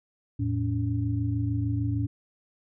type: tone cluster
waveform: sine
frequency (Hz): 85.2 / 111.8 / 284.5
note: F2 / A2 / C#4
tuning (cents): -42 / +28 / +45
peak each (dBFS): -32 / -26 / -31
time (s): 0.39-2.07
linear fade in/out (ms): 10
effects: none